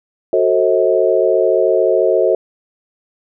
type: chord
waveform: sine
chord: F# diminished seventh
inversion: none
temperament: just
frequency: 370 / 444 / 532.8 / 639.4 Hz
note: F#4 / A4 / C5 / Eb5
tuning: 0 / +16 / +31 / +47 cents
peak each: -16 dBFS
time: 0.33-2.35 s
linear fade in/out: 2 ms
effects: none